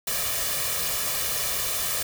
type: noise with comb filter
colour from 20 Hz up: white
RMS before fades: -27 dBFS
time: 0.07-2.03 s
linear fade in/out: 5 ms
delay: 1.7 ms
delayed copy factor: +0.65
effects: none